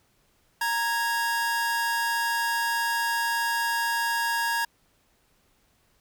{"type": "tone pair together", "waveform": "45% pulse", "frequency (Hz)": [929, 1653.6], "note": ["A#5", "G#6"], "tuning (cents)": [-6, -8], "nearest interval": "minor seventh", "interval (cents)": 998, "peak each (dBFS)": -27, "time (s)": [0.61, 4.65], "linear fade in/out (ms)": 5, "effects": ["pink hiss -66 dBFS RMS until 6 s"]}